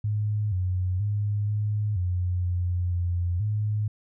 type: tone with pitch steps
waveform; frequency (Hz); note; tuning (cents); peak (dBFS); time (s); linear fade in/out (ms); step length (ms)
sine; 105.4 / 91.7 / 103.5 / 105.1 / 90 / 89 / 87.8 / 105.8; G#2 / F#2 / G#2 / G#2 / F#2 / F2 / F2 / G#2; +26 / -15 / -5 / +21 / -47 / +33 / +10 / +33; -23; 0.04-3.88; 5; 480
effects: none